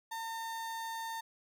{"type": "tone", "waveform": "35% pulse", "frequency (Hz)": 907, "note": "A#5", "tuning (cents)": -48, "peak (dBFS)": -36, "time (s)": [0.11, 1.21], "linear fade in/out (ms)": 10, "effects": []}